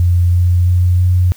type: tone with pitch steps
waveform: sine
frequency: 87.8 / 88.56 / 89.33 / 90.11 Hz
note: F2 / F2 / F2 / F#2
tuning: +10 / +25 / +40 / -45 cents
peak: -8 dBFS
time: 0-1.32 s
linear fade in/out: 0 ms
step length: 330 ms
effects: white hiss -44 dBFS RMS until 1.36 s